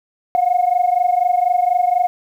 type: tone pair together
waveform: sine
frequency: 707 / 731.1 Hz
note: F5 / F#5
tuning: +21 / -21 cents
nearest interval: minor second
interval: 58 cents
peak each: -15 dBFS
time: 0.35-2.07 s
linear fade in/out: 0 ms
effects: tanh soft clip ceiling -7 dBFS + 8-bit